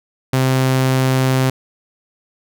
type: tone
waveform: sawtooth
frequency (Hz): 130.81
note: C3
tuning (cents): 0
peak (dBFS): -9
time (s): 0.33-1.5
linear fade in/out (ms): 5
effects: none